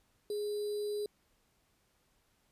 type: tone with sample-and-hold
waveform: sine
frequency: 415.3 Hz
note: G#4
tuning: in tune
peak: -33 dBFS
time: 0.3-1.06 s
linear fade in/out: 2 ms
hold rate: 4410 Hz
effects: pink hiss -73 dBFS RMS until 2.51 s + resampled to 32000 Hz